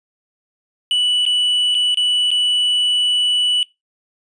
triangle tone with dropouts, 2960 Hz, F#7, in tune, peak -12 dBFS, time 0.91-3.63 s, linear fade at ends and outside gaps 1 ms, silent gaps 1.253-1.263 / 1.745-1.75 / 1.945-1.972 / 2.306-2.314 s, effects noise-tail reverb RT60 0.2 s tail -21 dB re dry + resampled to 22050 Hz

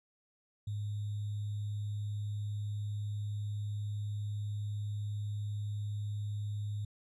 sine tone with sample-and-hold, 103.83 Hz, G#2, in tune, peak -34 dBFS, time 0.67-6.85 s, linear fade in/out 5 ms, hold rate 3675 Hz, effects resampled to 24000 Hz

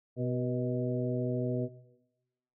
harmonic tone with a mistuned harmonic, 125.2 Hz, B2, 24 cents sharp, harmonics 1 / 2 / 3 / 4 / 5, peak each -32 / -35 / -37 / -38 / -39 dBFS, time 0.16-1.69 s, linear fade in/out 50 ms, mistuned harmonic 4, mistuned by -45 cents, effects noise-tail reverb RT60 1.0 s tail -17 dB re dry

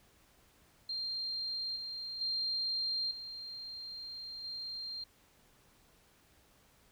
sine tone with level steps, 4186 Hz, C8, in tune, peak -35 / -39 / -32 / -42 / -39 dBFS, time 0.89-5.04 s, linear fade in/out 5 ms, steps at 1.76 / 2.21 / 3.11 / 4.44 s, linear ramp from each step 2 ms, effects pink hiss -66 dBFS RMS until 6.91 s

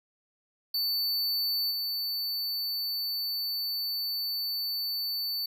square tone with level steps, 4500 Hz, C#8, 25 cents sharp, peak -27 / -30 dBFS, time 0.74-5.46 s, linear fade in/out 5 ms, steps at 1.7 s, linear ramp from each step 20 ms, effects none

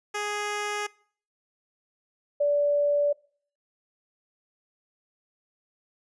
10% pulse / sine tone pair in turn, 415.3 / 579.9 Hz, G#4 / D5, 0 / -22 cents, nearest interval tritone, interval 578 cents, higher second, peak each -20 dBFS, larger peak neither, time 0.14-0.87 / 2.4-3.13 s, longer neither, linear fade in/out 10 ms, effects noise-tail reverb RT60 0.5 s tail -23 dB re dry + resampled to 22050 Hz

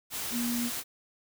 sine tone in noise, 238.8 Hz, A#3, 42 cents sharp, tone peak -29 dBFS, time 0.31-0.71 s, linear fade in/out 50 ms, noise white, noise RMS -35 dBFS, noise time 0.1-0.84 s, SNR +3 dB, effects none

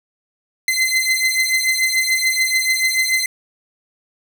sawtooth beating tone pair, 2055 / 2061.9 Hz, C7 / C7, -32 / -26 cents, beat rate 6.9 Hz, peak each -15 dBFS, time 0.68-3.26 s, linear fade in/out 2 ms, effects none

